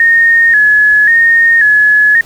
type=tone with vibrato; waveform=sine; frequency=1770 Hz; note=A6; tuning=10 cents sharp; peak=-4 dBFS; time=0-2.21 s; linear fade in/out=2 ms; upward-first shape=square; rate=0.93 Hz; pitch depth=70 cents each way; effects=pink hiss -37 dBFS RMS until 2.25 s